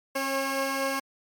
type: tone pair together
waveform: 15% pulse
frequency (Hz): 270 / 544.2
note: C#4 / C#5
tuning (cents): -45 / -32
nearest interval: octave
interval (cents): 1213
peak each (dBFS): -24 / -22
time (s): 0.15-1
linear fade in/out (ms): 10
effects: MP3 96 kbps